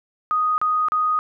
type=tone bursts; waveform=sine; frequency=1244.5 Hz; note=D#6; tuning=in tune; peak=-17 dBFS; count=3; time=0.31-1.19 s; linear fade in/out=0 ms; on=270 ms; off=35 ms; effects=none